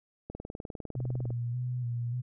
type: click train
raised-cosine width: 2 ms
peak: -26 dBFS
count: 21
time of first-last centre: 0.3-1.305 s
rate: 19.9 Hz
type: tone with vibrato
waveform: sine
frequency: 121.8 Hz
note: B2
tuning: 24 cents flat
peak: -30 dBFS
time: 0.95-2.22 s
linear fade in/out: 20 ms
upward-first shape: square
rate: 1.7 Hz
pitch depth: 37 cents each way
effects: none